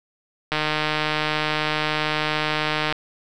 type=click train; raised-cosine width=0.3 ms; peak=-6 dBFS; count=369; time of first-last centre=0.52-2.925 s; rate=153 Hz; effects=none